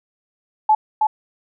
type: tone with echo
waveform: sine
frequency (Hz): 861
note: A5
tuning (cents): -38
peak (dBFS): -10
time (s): 0.69-0.75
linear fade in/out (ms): 5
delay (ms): 320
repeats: 1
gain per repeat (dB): -3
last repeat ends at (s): 1.07
effects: none